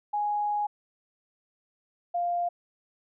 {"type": "tone pair in turn", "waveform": "sine", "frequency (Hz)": [830.6, 698.4], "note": ["G#5", "F5"], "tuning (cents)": [0, 0], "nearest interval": "minor third", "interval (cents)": 300, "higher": "first", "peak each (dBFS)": -25, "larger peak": "neither", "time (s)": [[0.13, 0.67], [2.14, 2.49]], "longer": "first", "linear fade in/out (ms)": 10, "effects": []}